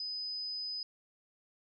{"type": "tone", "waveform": "sine", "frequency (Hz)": 5010, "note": "D#8", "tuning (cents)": 11, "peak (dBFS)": -36, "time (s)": [0, 0.83], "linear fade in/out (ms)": 2, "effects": []}